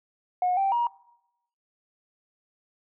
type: tone with pitch steps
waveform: sine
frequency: 725 / 781 / 950 Hz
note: F#5 / G5 / A#5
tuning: -35 / -7 / +33 cents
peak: -20 dBFS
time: 0.42-0.87 s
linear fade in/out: 2 ms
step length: 150 ms
effects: noise-tail reverb RT60 0.8 s tail -21 dB re dry + tanh soft clip ceiling -17 dBFS